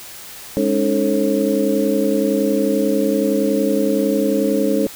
sine tone cluster, 206.7 / 276.9 / 307.8 / 438.7 / 541 Hz, G#3 / C#4 / D#4 / A4 / C#5, -8 / -2 / -19 / -5 / -42 cents, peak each -21 dBFS, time 0.57-4.87 s, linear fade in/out 0 ms, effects white hiss -36 dBFS RMS until 4.95 s

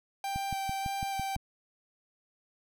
45% pulse tone with vibrato, 784 Hz, G5, in tune, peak -32 dBFS, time 0.24-1.36 s, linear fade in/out 2 ms, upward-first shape square, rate 1.7 Hz, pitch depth 9 cents each way
click train, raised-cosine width 5 ms, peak -25 dBFS, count 7, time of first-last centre 0.36-1.363 s, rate 5.98 Hz
effects none

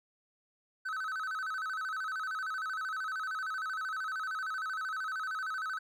triangle tone with vibrato, 1396.9 Hz, F6, in tune, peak -32 dBFS, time 0.85-5.79 s, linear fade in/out 10 ms, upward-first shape square, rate 13 Hz, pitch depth 150 cents each way, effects none

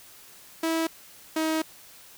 sawtooth tone pair in turn, 325.6 / 317.2 Hz, E4 / D#4, -21 / +33 cents, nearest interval unison, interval 46 cents, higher first, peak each -20 dBFS, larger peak neither, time 0.63-0.87 / 1.36-1.62 s, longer second, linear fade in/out 5 ms, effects white hiss -50 dBFS RMS until 2.17 s

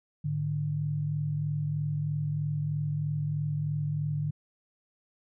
sine tone pair together, 105.8 / 148.93 Hz, G#2 / D3, +33 / +25 cents, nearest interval tritone, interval 592 cents, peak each -35 / -28 dBFS, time 0.24-4.31 s, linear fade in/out 10 ms, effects none

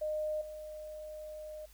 sine tone with level steps, 613 Hz, D#5, 26 cents flat, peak -32 / -42 dBFS, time 0.01-1.66 s, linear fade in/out 10 ms, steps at 0.41 s, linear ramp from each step 5 ms, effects added 50 Hz sine -57 dBFS peak until 1.73 s + white hiss -63 dBFS RMS until 1.73 s

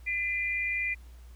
sine tone pair together, 2019 / 2400 Hz, B6 / D7, +38 / +37 cents, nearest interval minor third, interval 299 cents, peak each -31 / -30 dBFS, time 0.06-0.95 s, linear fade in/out 20 ms, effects added 60 Hz sine -46 dBFS peak until 1.35 s + pink hiss -62 dBFS RMS until 1.35 s

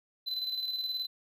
triangle tone with tremolo, 4028 Hz, B7, 33 cents sharp, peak -29 dBFS, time 0.26-1.07 s, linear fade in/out 20 ms, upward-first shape square, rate 19 Hz, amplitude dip 45%, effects none

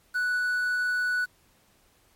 triangle tone with quantisation, 1480 Hz, F#6, in tune, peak -22 dBFS, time 0.14-1.26 s, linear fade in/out 20 ms, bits 8, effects pink hiss -63 dBFS RMS until 2.15 s + MP3 64 kbps

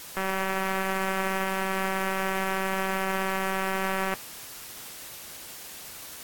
click train, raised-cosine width 0.5 ms, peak -14 dBFS, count 759, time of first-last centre 0.17-4.139 s, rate 191 Hz, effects white hiss -42 dBFS RMS until 6.23 s + AAC 64 kbps

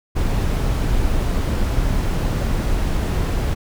brown noise, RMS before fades -19 dBFS, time 0.15-3.55 s, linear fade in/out 20 ms, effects none

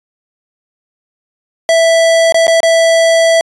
square tone with dropouts, 659.3 Hz, E5, in tune, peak -7 dBFS, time 1.69-3.41 s, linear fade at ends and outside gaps 1 ms, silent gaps 2.323-2.344 / 2.469-2.479 / 2.604-2.631 s, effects resampled to 22050 Hz

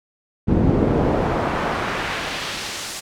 brown noise with band-pass filter sweep, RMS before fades -21 dBFS, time 0.47-3.01 s, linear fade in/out 20 ms, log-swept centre 220 to 7700 Hz, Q 0.85, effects none

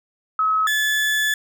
sine / 35% pulse tone pair in turn, 1283 / 1725.1 Hz, E6 / A6, -47 / -35 cents, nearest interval perfect fourth, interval 512 cents, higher second, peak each -16 dBFS, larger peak neither, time 0.39-0.67 / 0.67-1.34 s, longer second, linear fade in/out 2 ms, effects none

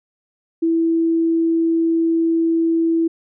sine tone, 329.6 Hz, E4, in tune, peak -14 dBFS, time 0.62-3.08 s, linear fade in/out 10 ms, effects none

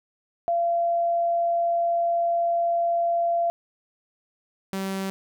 sine / sawtooth tone pair in turn, 684 / 192.83 Hz, F5 / G3, -36 / -28 cents, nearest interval octave + minor seventh, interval 2192 cents, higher first, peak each -20 / -23 dBFS, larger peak first, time 0.48-3.5 / 4.73-5.1 s, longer first, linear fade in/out 0 ms, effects none

